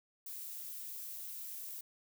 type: noise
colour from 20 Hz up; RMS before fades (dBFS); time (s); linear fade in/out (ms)
violet; -45; 0.26-1.81; 5
effects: none